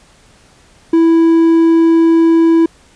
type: tone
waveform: triangle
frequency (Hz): 329.6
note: E4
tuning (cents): 0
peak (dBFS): -4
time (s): 0.93-2.66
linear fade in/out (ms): 5
effects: pink hiss -47 dBFS RMS until 2.95 s + resampled to 22050 Hz